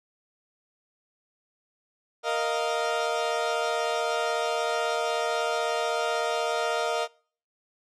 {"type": "chord", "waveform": "30% pulse", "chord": "Bb suspended fourth", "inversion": "none", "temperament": "equal", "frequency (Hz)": [466.2, 622.3, 698.5], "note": ["Bb4", "Eb5", "F5"], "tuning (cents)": [0, 0, 0], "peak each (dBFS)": -27, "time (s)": [2.23, 7.08], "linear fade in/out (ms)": 50, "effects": ["noise-tail reverb RT60 0.5 s tail -26 dB re dry", "low-pass 7000 Hz 12 dB/octave"]}